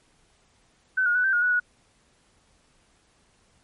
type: tone with pitch steps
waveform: sine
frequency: 1519 / 1434 / 1486 / 1557 / 1434 / 1473 / 1460 Hz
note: F#6 / F6 / F#6 / G6 / F6 / F#6 / F#6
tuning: +45 / +45 / +7 / -12 / +45 / -8 / -24 cents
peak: -19 dBFS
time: 0.97-1.6 s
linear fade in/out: 10 ms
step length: 90 ms
effects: pink hiss -63 dBFS RMS until 3.63 s + MP3 48 kbps